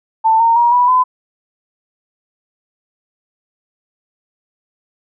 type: tone with pitch steps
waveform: sine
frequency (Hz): 890 / 919.3 / 949.5 / 980.7 / 1012.9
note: A5 / A#5 / A#5 / B5 / B5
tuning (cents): +20 / -24 / +32 / -12 / +43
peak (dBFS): -8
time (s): 0.24-1.04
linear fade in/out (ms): 20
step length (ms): 160
effects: none